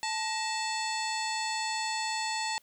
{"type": "harmonic tone with a mistuned harmonic", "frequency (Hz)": 879, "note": "A5", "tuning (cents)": -2, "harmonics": [1, 2, 3, 4, 5, 6, 7, 8, 9], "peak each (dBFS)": [-33, -38, -39, -43, -37, -47, -50, -43, -42], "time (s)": [0.03, 2.58], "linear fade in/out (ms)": 0, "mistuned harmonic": 2, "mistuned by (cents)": 120, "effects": ["white hiss -65 dBFS RMS until 2.62 s"]}